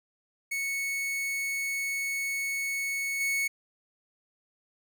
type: tone with level steps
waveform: 45% pulse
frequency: 2211 Hz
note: C#7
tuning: 5 cents flat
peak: -29 / -26 dBFS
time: 0.51-3.48 s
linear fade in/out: 10 ms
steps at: 3.2 s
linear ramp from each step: 10 ms
effects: none